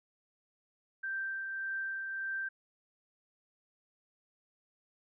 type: tone with tremolo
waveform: sine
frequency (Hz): 1568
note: G6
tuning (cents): 0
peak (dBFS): -33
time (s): 1.03-2.49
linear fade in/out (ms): 10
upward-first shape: triangle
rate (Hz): 1.7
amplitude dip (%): 35
effects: none